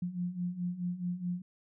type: beating tone pair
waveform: sine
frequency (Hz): 174.5 / 179.2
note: F3 / F3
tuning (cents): -1 / +45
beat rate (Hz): 4.7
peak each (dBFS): -38 / -34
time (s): 0.02-1.42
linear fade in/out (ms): 5
effects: none